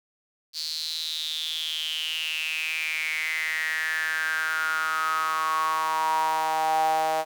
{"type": "tone with high-pass filter sweep", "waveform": "sawtooth", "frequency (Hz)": 158.3, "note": "D#3", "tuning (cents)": 30, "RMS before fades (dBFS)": -27, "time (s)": [0.53, 7.25], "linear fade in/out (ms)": 50, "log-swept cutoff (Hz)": [4500, 700], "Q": 9, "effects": ["9-bit"]}